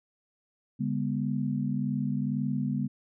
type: tone cluster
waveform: sine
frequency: 142.8 / 203.6 / 245.4 Hz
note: D3 / G#3 / B3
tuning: -48 / -34 / -11 cents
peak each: -31 dBFS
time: 0.79-2.88 s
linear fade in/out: 20 ms
effects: none